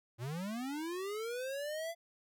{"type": "linear sweep", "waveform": "square", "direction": "up", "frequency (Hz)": [109.6, 682], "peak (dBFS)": -38, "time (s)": [0.18, 1.95], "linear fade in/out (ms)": 50, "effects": []}